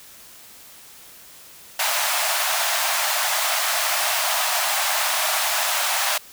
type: high-pass noise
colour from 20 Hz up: pink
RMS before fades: -22 dBFS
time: 1.79-6.18 s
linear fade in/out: 5 ms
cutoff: 610 Hz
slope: 96 dB/octave
effects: white hiss -45 dBFS RMS until 6.32 s